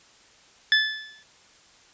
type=tone with exponential decay; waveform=25% pulse; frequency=1738 Hz; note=A6; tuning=22 cents flat; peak=-10 dBFS; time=0.72-1.23 s; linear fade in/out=1 ms; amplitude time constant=110 ms; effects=white hiss -55 dBFS RMS until 1.93 s + resampled to 16000 Hz